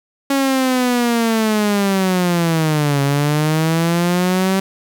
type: linear two-way sweep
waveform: sawtooth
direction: down then up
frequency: 277.2 to 138.59 to 193.4 Hz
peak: -10 dBFS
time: 0.3-4.6 s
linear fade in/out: 5 ms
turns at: 3.02 s
effects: 8-bit